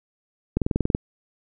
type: click train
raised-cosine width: 3 ms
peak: -8 dBFS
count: 9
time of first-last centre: 0.57-0.949 s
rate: 21.1 Hz
effects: none